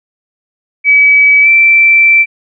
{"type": "tone with pitch glide", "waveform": "sine", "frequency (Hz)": [2284, 2337], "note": ["D7", "D7"], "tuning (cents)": [-49, -9], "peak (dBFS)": -3, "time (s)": [0.84, 2.26], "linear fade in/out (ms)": 50, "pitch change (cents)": 40, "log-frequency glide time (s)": [1.42, 1.48], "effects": []}